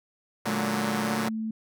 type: chord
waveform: 5% pulse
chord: Bb augmented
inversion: none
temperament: equal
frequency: 116.54 / 146.83 / 185 Hz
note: Bb2 / D3 / F#3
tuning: 0 / 0 / 0 cents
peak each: -21 dBFS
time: 0.45-1.29 s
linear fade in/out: 10 ms
type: tone with pitch glide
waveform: sine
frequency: 213.9 to 220.5 Hz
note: A3 to A3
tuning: -49 to +4 cents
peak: -28 dBFS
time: 0.47-1.51 s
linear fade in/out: 5 ms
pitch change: +53 cents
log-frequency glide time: 1-1.16 s
effects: none